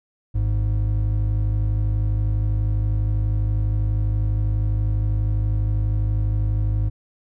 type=tone pair together; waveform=triangle; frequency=52.3 / 104.6 Hz; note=G#1 / G#2; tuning=+13 / +13 cents; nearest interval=octave; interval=1200 cents; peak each=-19 dBFS; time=0.34-6.9 s; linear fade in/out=20 ms; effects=none